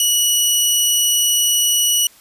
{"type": "tone", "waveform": "15% pulse", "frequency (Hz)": 2932, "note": "F#7", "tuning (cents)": -16, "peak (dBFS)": -6, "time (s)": [0, 2.07], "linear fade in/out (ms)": 2, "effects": ["white hiss -48 dBFS RMS until 2.2 s", "resampled to 32000 Hz"]}